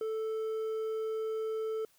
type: tone with hard clipping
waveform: triangle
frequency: 440 Hz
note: A4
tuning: in tune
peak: -33 dBFS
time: 0.01-1.85 s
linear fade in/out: 2 ms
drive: 7 dB
effects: white hiss -67 dBFS RMS until 1.98 s